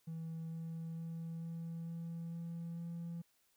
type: tone with pitch steps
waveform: triangle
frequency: 162.9 / 163.94 / 164.98 / 166.03 / 167.09 / 168.16 / 169.23 Hz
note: E3 / E3 / E3 / E3 / E3 / E3 / E3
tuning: -20 / -9 / +2 / +13 / +24 / +35 / +46 cents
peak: -38 dBFS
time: 0.07-3.22 s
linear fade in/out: 10 ms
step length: 450 ms
effects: tanh soft clip ceiling -36 dBFS + white hiss -75 dBFS RMS until 3.56 s